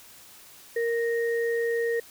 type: tone pair together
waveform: sine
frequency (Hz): 465.5 / 1862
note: A#4 / A#6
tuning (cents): -2 / -2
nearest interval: 2 octaves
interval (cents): 2400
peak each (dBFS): -24 / -32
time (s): 0.76-2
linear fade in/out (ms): 5
effects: white hiss -50 dBFS RMS until 2.1 s